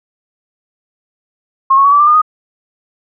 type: tone with pitch steps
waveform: sine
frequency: 1075 / 1101.4 / 1128.4 / 1156.2 / 1184.5 / 1213.6 / 1243.4 Hz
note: C6 / C#6 / C#6 / D6 / D6 / D#6 / D#6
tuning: +47 / -11 / +30 / -27 / +14 / -44 / -2 cents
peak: -5 dBFS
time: 1.7-2.218 s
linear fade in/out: 10 ms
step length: 74 ms
effects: none